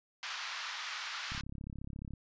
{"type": "band-pass noise", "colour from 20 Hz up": "pink", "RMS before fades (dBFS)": -41, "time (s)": [0.23, 1.41], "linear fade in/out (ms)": 0, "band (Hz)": [1100, 5400], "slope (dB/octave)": 24}
{"type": "click train", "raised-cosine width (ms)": 5, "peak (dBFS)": -31, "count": 29, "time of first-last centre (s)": [1.32, 2.136], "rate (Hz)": 34.3}
{"effects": ["resampled to 16000 Hz"]}